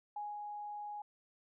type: tone with ADSR envelope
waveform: sine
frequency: 830.6 Hz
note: G#5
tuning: in tune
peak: -38 dBFS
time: 0.16-1.02 s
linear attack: 5 ms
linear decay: 200 ms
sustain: -3 dB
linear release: 4 ms
effects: none